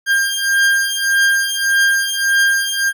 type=beating tone pair; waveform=40% pulse; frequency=1600 / 1601.7 Hz; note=G6 / G6; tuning=+35 / +37 cents; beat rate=1.7 Hz; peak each=-15 dBFS; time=0.06-2.93 s; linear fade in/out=50 ms; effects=none